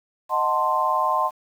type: chord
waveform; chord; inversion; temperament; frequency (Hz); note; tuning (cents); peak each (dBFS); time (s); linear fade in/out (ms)
sine; D# diminished seventh; none; equal with one note detuned; 622.3 / 740 / 887.7 / 1046.5; D#5 / F#5 / A5 / C6; 0 / 0 / +15 / 0; -27 / -27 / -25 / -21; 0.29-1.31; 50
effects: 8-bit